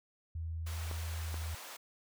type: tone with pitch glide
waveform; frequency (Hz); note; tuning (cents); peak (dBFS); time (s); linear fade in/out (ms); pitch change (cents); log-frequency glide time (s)
sine; 81.7 to 80.62; E2 to E2; -15 to -38; -36; 0.35-1.55; 5; -23; 1.25-1.32
type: high-pass noise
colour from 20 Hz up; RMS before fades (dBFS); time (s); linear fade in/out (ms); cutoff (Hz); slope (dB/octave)
pink; -48; 0.66-1.77; 10; 690; 12
type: clicks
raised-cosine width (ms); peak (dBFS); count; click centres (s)
1; -30; 2; 0.913 / 1.343
effects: none